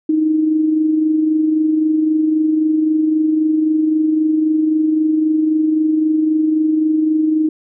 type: tone with amplitude modulation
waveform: sine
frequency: 311.9 Hz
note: D#4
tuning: 4 cents sharp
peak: -10 dBFS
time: 0.09-7.49 s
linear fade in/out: 5 ms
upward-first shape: sine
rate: 23.8 Hz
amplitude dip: 40%
effects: none